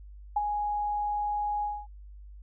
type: tone with ADSR envelope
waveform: sine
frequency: 830.6 Hz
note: G#5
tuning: in tune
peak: -21 dBFS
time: 0.36-1.87 s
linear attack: 7 ms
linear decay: 29 ms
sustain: -6 dB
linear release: 240 ms
effects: added 50 Hz sine -44 dBFS peak until 2.42 s